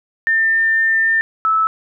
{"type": "tone pair in turn", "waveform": "sine", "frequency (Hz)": [1799, 1306.9], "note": ["A6", "E6"], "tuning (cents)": [38, -15], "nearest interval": "tritone", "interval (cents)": 553, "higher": "first", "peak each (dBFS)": -12, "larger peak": "neither", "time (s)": [[0.27, 1.21], [1.45, 1.67]], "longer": "first", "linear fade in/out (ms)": 0, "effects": []}